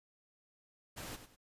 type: noise with echo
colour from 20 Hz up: pink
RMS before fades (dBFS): -45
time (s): 0.96-1.17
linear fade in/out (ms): 20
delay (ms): 97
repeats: 2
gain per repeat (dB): -10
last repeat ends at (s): 1.364
effects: resampled to 32000 Hz